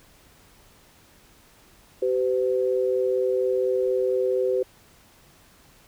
sine tone pair together, 383.5 / 507.7 Hz, G4 / B4, -38 / +48 cents, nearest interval perfect fourth, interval 486 cents, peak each -23 dBFS, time 2.02-4.63 s, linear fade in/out 5 ms, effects pink hiss -55 dBFS RMS until 5.87 s

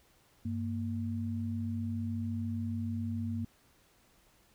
sine tone pair together, 97.42 / 231.7 Hz, G2 / A#3, -10 / -10 cents, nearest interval octave + minor third, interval 1500 cents, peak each -35 / -35 dBFS, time 0.45-3.45 s, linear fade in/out 5 ms, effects pink hiss -66 dBFS RMS until 4.54 s

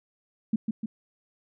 sine tone with echo, 219.9 Hz, A3, 1 cent flat, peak -20 dBFS, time 0.53-0.56 s, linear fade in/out 5 ms, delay 150 ms, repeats 2, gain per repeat -4 dB, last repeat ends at 0.86 s, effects none

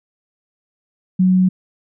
sine tone, 185 Hz, F#3, in tune, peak -10 dBFS, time 1.19-1.49 s, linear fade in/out 10 ms, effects none

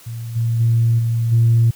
sine tone with level steps, 115.6 Hz, A#2, 14 cents flat, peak -25 / -15 / -11 / -15 / -9 dBFS, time 0.06-1.71 s, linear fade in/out 10 ms, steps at 0.35 / 0.59 / 0.98 / 1.31 s, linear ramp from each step 20 ms, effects tanh soft clip ceiling -6 dBFS + white hiss -45 dBFS RMS until 1.75 s

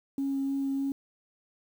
sine tone with vibrato, 273.8 Hz, C#4, 21 cents flat, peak -26 dBFS, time 0.18-0.92 s, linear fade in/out 2 ms, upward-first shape sine, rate 3.3 Hz, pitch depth 9 cents each way, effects tanh soft clip ceiling -23 dBFS + 9-bit

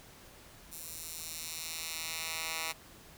10% pulse tone with high-pass filter sweep, 161.6 Hz, E3, 34 cents flat, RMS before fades -40 dBFS, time 0.71-2.73 s, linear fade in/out 20 ms, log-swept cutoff 9100 to 1600 Hz, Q 0.71, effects pink hiss -55 dBFS RMS until 3.17 s

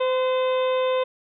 harmonic tone with a mistuned harmonic, 514 Hz, C5, 31 cents flat, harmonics 1 / 2 / 3 / 4 / 5 / 6 / 7, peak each -20 / -28 / -40 / -39 / -37 / -42 / -37 dBFS, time 0-1.04 s, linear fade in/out 10 ms, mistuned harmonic 3, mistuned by -33 cents, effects none

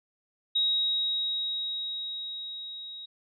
sine tone with level ramp, 3800 Hz, A#7, 33 cents sharp, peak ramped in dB -22 to -39 dBFS, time 0.55-3.06 s, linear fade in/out 10 ms, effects none

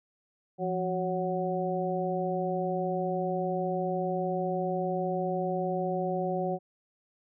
harmonic tone with a mistuned harmonic, 185 Hz, F#3, in tune, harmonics 1 / 2 / 3 / 4, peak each -33 / -33 / -33 / -33 dBFS, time 0.58-6.59 s, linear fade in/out 50 ms, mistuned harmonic 1, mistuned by -110 cents, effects none

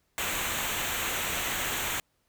pink noise with comb filter, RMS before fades -31 dBFS, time 0.18-2 s, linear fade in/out 0 ms, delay 0.2 ms, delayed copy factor -0.7, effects pink hiss -73 dBFS RMS until 2.28 s

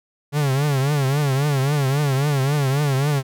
45% pulse tone with vibrato, 140.2 Hz, C#3, 20 cents sharp, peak -17 dBFS, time 0.32-3.23 s, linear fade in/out 50 ms, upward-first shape triangle, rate 3.7 Hz, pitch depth 140 cents each way, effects none

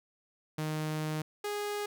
sawtooth tone pair in turn, 154.8 / 413.3 Hz, D#3 / G#4, -9 / -8 cents, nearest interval octave + perfect fourth, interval 1701 cents, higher second, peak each -28 / -29 dBFS, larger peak first, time 0.58-1.22 / 1.44-1.86 s, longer first, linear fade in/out 5 ms, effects none

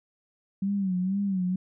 sine tone with vibrato, 190.9 Hz, G3, 46 cents flat, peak -24 dBFS, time 0.62-1.56 s, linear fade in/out 5 ms, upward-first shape sine, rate 2.1 Hz, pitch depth 96 cents each way, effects none

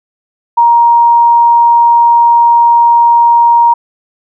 sine tone, 940 Hz, A#5, 14 cents sharp, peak -3 dBFS, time 0.57-3.74 s, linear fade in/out 10 ms, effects none

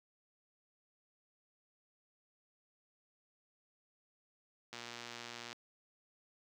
click train, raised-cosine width 0.2 ms, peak -28 dBFS, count 96, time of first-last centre 4.73-5.528 s, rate 119 Hz, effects high-pass 80 Hz 12 dB/octave + 10-bit

